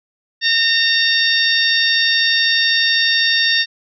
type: harmonic tone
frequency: 916 Hz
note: A#5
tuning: 31 cents flat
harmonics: 2 / 3 / 4 / 5 / 6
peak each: -17 / -22 / -17 / -21 / -21 dBFS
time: 0.41-3.66 s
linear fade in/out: 50 ms
effects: none